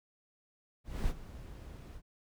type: noise with ADSR envelope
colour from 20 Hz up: brown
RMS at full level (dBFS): -32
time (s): 0.84-2.02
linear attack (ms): 240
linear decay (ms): 51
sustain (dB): -15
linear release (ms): 56
effects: none